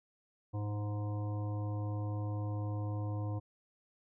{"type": "harmonic tone with a mistuned harmonic", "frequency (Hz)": 103.8, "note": "G#2", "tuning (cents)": 0, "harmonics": [1, 3, 5, 7, 9, 10], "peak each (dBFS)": [-34, -44, -48, -51, -53, -54], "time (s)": [0.53, 3.4], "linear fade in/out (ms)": 20, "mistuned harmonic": 1, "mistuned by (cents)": 22, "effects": []}